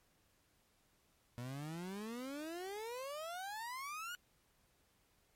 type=exponential sweep; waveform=30% pulse; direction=up; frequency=118.5 to 1473 Hz; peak=-40 dBFS; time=1.38-4.15 s; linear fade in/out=0 ms; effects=pink hiss -74 dBFS RMS until 5.35 s + MP3 64 kbps